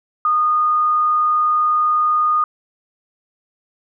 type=tone; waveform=sine; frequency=1228 Hz; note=D#6; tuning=23 cents flat; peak=-13 dBFS; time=0.25-2.44 s; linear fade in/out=2 ms; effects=none